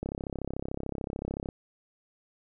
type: click train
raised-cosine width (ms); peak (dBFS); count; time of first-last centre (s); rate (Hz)
2; -20; 50; 0.03-1.488; 33.6
effects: none